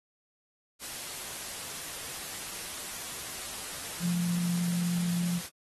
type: tone in noise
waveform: sine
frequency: 174.61 Hz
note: F3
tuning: in tune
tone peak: -27 dBFS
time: 4-5.41 s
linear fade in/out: 50 ms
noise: white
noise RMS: -39 dBFS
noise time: 0.79-5.5 s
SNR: +9 dB
effects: AAC 32 kbps

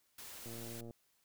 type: noise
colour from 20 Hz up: white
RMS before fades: -50 dBFS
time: 0.18-0.81 s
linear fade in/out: 5 ms
type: click train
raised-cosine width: 2 ms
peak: -37 dBFS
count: 53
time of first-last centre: 0.46-0.908 s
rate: 116 Hz
effects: white hiss -75 dBFS RMS until 1.24 s

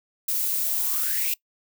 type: noise with high-pass filter sweep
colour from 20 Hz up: violet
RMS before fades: -25 dBFS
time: 0.28-1.34 s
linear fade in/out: 5 ms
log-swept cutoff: 260 to 2700 Hz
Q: 8.9
effects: noise-tail reverb RT60 0.1 s tail -22 dB re dry

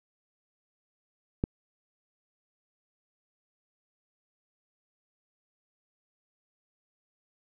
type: click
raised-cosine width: 3 ms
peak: -13 dBFS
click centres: 1.439 s
effects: none

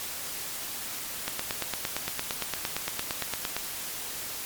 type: click train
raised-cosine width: 0.2 ms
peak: -11 dBFS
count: 21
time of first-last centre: 1.28-3.566 s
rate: 8.75 Hz
effects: white hiss -36 dBFS RMS until 4.45 s + MP3 96 kbps

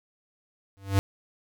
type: tone with exponential growth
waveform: square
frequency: 98 Hz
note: G2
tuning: in tune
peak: -16 dBFS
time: 0.77-0.99 s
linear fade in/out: 0 ms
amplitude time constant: 46 ms
effects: none

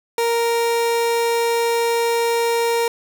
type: tone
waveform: 30% pulse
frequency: 466.2 Hz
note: A#4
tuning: in tune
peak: -14 dBFS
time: 0.18-2.88 s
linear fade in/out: 2 ms
effects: none

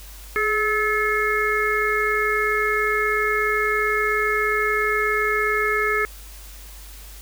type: harmonic tone with a mistuned harmonic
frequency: 431.5 Hz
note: A4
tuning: 34 cents flat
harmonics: 1 / 3 / 4 / 5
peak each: -24 / -24 / -24 / -24 dBFS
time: 0.36-6.05 s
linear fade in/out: 0 ms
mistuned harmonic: 1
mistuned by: -39 cents
effects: added 50 Hz sine -39 dBFS peak until 7.21 s + white hiss -44 dBFS RMS until 7.21 s

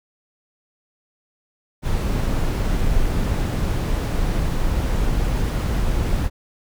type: noise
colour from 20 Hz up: brown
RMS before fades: -20 dBFS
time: 1.82-6.3 s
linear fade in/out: 50 ms
effects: none

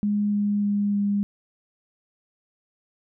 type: tone with pitch steps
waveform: sine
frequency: 206.5 / 205.2 / 203.9 / 202.6 Hz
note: G#3 / G#3 / G#3 / G#3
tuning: -10 / -21 / -32 / -43 cents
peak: -20 dBFS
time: 0.03-1.23 s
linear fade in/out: 0 ms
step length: 300 ms
effects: none

